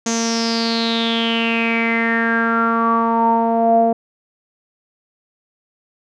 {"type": "tone with low-pass filter sweep", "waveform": "sawtooth", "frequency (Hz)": 229.3, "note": "A#3", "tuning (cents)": -28, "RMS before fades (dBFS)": -17, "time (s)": [0.06, 3.93], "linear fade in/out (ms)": 5, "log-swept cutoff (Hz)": [6500, 620], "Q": 8.8, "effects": []}